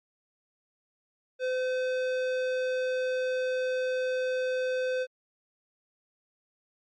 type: tone with tanh clipping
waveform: sine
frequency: 511 Hz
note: C5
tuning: 41 cents flat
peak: -29 dBFS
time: 1.39-5.07 s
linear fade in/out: 50 ms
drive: 16 dB
effects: Opus 48 kbps